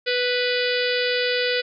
harmonic tone with a mistuned harmonic, 493.9 Hz, B4, in tune, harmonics 1 / 3 / 4 / 5 / 6 / 7 / 8 / 9 / 10, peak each -23 / -28 / -29 / -30 / -31 / -31 / -32 / -33 / -33 dBFS, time 0.06-1.62 s, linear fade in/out 20 ms, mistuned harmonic 10, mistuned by -20 cents, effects none

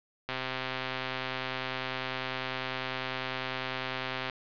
click train, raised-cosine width 0.3 ms, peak -17 dBFS, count 522, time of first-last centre 0.29-4.298 s, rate 130 Hz, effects resampled to 11025 Hz + 8-bit

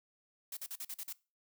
blue noise bursts, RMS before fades -42 dBFS, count 7, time 0.52-1.128 s, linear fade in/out 5 ms, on 50 ms, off 43 ms, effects noise-tail reverb RT60 0.3 s tail -21 dB re dry

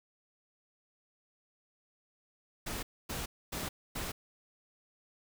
pink noise bursts, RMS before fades -38 dBFS, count 4, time 2.66-4.12 s, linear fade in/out 10 ms, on 170 ms, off 260 ms, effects none

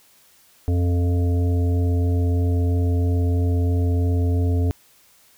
harmonic tone with a mistuned harmonic, 87.31 Hz, F2, in tune, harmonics 1 / 3 / 5 / 7 / 8, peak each -17 / -27 / -31 / -40 / -40 dBFS, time 0.68-4.71 s, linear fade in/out 0 ms, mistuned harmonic 3, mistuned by +20 cents, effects white hiss -55 dBFS RMS until 5.37 s

